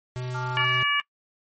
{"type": "tone", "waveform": "square", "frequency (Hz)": 125.9, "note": "B2", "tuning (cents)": 34, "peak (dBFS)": -30, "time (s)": [0.16, 0.83], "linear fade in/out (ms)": 0}
{"type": "chord", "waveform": "sine", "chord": "D minor", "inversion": "second", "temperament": "equal", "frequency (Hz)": [880, 1174.7, 1396.9], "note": ["A5", "D6", "F6"], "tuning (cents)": [0, 0, 0], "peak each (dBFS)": [-33, -38, -34], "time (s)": [0.34, 0.65], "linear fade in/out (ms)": 10}
{"type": "harmonic tone", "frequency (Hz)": 576, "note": "D5", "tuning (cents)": -34, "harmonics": [2, 3, 4, 5], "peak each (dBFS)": [-26, -26, -26, -26], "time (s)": [0.57, 1], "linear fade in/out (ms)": 0}
{"effects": ["noise-tail reverb RT60 0.1 s tail -23 dB re dry", "MP3 32 kbps"]}